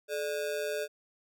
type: ring-modulated tone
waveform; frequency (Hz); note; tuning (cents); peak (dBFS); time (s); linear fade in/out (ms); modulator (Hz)
square; 512; C5; -38; -29; 0.08-0.88; 50; 81.9
effects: none